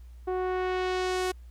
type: tone with low-pass filter sweep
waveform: sawtooth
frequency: 368.6 Hz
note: F#4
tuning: 7 cents flat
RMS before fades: -29 dBFS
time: 0.27-1.32 s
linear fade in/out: 10 ms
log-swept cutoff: 840 to 12000 Hz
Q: 0.81
effects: added 60 Hz sine -44 dBFS peak until 1.5 s + pink hiss -67 dBFS RMS until 1.5 s